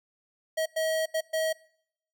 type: tone bursts at uneven times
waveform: square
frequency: 638 Hz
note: D#5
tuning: 43 cents sharp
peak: -26 dBFS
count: 4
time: 0.57-0.66 / 0.76-1.06 / 1.14-1.21 / 1.33-1.53 s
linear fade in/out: 10 ms
effects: noise-tail reverb RT60 0.7 s tail -24 dB re dry